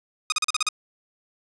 10% pulse tone bursts, 1243 Hz, D#6, 2 cents flat, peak -12 dBFS, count 7, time 0.3-0.688 s, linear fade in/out 2 ms, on 22 ms, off 39 ms, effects resampled to 24000 Hz + 9-bit

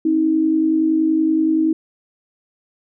sine tone pair together, 267.3 / 317.9 Hz, C4 / D#4, +37 / +37 cents, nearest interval minor third, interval 300 cents, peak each -22 / -14 dBFS, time 0.05-1.73 s, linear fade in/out 5 ms, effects none

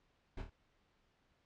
brown noise with echo, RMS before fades -42 dBFS, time 0.37-0.42 s, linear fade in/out 5 ms, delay 26 ms, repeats 3, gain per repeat -5 dB, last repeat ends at 0.498 s, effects pink hiss -75 dBFS RMS until 1.45 s + low-pass 4000 Hz 12 dB/octave

